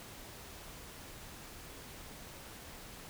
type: silence
effects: pink hiss -50 dBFS RMS until 3.09 s